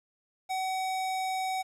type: tone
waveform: square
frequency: 755 Hz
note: F#5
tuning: 35 cents sharp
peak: -30 dBFS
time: 0.49-1.63 s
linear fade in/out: 20 ms
effects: low-pass 11000 Hz 12 dB/octave + 10-bit